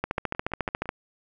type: two click trains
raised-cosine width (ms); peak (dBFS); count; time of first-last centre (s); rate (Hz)
0.5; -24 / -11; 5 / 13; 0.18-0.857 / 0.04-0.891; 5.91 / 14.1
effects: none